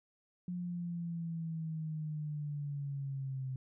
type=linear sweep; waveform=sine; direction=down; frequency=178.9 to 130 Hz; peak=-36 dBFS; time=0.48-3.56 s; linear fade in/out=2 ms; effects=none